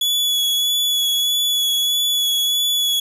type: tone with vibrato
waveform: 40% pulse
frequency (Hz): 3400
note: G#7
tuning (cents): +40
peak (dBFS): -15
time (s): 0.01-3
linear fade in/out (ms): 5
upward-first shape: sine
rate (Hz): 1.6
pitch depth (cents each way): 17
effects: none